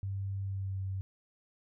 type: tone with pitch glide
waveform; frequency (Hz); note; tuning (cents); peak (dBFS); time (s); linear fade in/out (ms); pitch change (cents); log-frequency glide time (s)
sine; 97.8 to 95.79; G2 to G2; -4 to -39; -33; 0.03-1.01; 0; -35; 0.41-0.81
effects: none